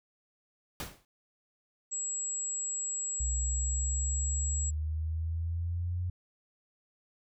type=noise with exponential decay; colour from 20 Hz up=pink; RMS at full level=-34 dBFS; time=0.8-1.05 s; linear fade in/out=1 ms; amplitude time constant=54 ms
type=tone; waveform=sine; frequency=7650 Hz; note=A#8; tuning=44 cents sharp; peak=-32 dBFS; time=1.91-4.71 s; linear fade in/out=20 ms
type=exponential sweep; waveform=sine; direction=up; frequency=63.6 to 90.1 Hz; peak=-30 dBFS; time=3.2-6.1 s; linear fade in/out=5 ms
effects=none